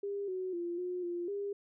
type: tone with pitch steps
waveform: sine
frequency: 401.9 / 371.6 / 345.5 / 360.3 / 348.2 / 402.9 Hz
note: G4 / F#4 / F4 / F#4 / F4 / G4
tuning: +43 / +7 / -19 / -46 / -5 / +48 cents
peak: -34 dBFS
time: 0.03-1.53 s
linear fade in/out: 5 ms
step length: 250 ms
effects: none